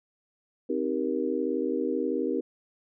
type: chord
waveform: sine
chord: C minor seventh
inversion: none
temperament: just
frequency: 261.6 / 314 / 392.4 / 470.9 Hz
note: C4 / Eb4 / G4 / Bb4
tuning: 0 / +16 / +2 / +18 cents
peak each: -31 dBFS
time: 0.69-2.41 s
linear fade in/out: 10 ms
effects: none